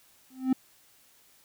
triangle tone with exponential growth, 260.1 Hz, C4, 10 cents flat, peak -16 dBFS, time 0.3-0.53 s, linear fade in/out 5 ms, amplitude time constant 50 ms, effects white hiss -61 dBFS RMS until 1.44 s

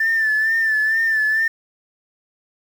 sine tone with vibrato, 1770 Hz, A6, 10 cents sharp, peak -14 dBFS, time 0-1.48 s, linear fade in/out 5 ms, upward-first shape sine, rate 2.2 Hz, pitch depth 46 cents each way, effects tanh soft clip ceiling -12 dBFS + 7-bit

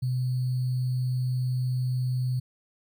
sine tone with sample-and-hold, 126.9 Hz, B2, 47 cents sharp, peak -24 dBFS, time 0.02-2.4 s, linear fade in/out 10 ms, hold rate 4410 Hz, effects none

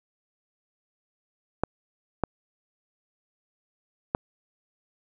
clicks, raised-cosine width 1 ms, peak -9 dBFS, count 3, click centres 1.636 / 2.237 / 4.149 s, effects none

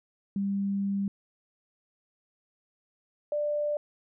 sine tone pair in turn, 198.3 / 591.5 Hz, G3 / D5, +20 / +12 cents, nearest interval octave + perfect fifth, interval 1892 cents, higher second, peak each -26 dBFS, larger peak neither, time 0.36-1.08 / 3.32-3.77 s, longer first, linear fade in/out 2 ms, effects none

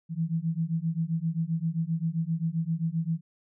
sine beating tone pair, 160.3 / 167.9 Hz, E3 / E3, -48 / +32 cents, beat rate 7.6 Hz, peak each -29 dBFS, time 0.09-3.21 s, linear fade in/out 50 ms, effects none

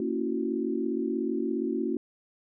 sine chord, F# dominant seventh, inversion first, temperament just, 231.2 / 277.5 / 333 / 370 Hz, A#3 / C#4 / E4 / F#4, -14 / +2 / +18 / 0 cents, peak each -32 dBFS, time 0-1.97 s, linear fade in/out 2 ms, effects none

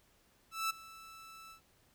sawtooth tone with ADSR envelope, 1318.5 Hz, E6, in tune, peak -27 dBFS, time 0.51-1.61 s, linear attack 190 ms, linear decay 12 ms, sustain -20 dB, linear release 100 ms, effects pink hiss -69 dBFS RMS until 1.94 s

